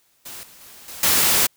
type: noise with level steps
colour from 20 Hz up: white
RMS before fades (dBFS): -36 / -47 / -44 / -36 / -17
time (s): 0.25-1.47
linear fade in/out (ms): 10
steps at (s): 0.43 / 0.61 / 0.88 / 1.03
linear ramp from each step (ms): 2
effects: white hiss -62 dBFS RMS until 1.56 s